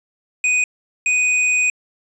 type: tone pair in turn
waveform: square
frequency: 2489 / 2489 Hz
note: D#7 / D#7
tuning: 0 / 0 cents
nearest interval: unison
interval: 0 cents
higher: neither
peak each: -15 / -15 dBFS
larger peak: neither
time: 0.44-0.64 / 1.06-1.7 s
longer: second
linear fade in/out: 2 ms
effects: resampled to 22050 Hz